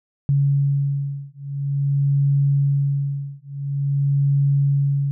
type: beating tone pair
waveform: sine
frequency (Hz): 140 / 140.48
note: C#3 / C#3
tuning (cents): +18 / +23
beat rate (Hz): 0.48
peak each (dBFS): -20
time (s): 0.29-5.11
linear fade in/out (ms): 0
effects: none